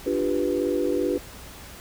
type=chord; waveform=sine; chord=G dominant seventh; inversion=second; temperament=equal; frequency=293.7 / 349.2 / 392 / 493.9 Hz; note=D4 / F4 / G4 / B4; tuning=0 / 0 / 0 / 0 cents; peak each=-27 dBFS; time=0.06-1.18 s; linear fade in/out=5 ms; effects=added 60 Hz sine -48 dBFS peak until 1.8 s + pink hiss -43 dBFS RMS until 1.8 s